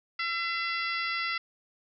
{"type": "harmonic tone with a mistuned harmonic", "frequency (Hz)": 676, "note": "E5", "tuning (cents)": 43, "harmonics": [2, 3, 4, 5, 6, 7, 8], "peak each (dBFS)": [-34, -32, -37, -41, -44, -39, -46], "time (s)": [0.19, 1.38], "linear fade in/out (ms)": 5, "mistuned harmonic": 8, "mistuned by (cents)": -50, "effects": []}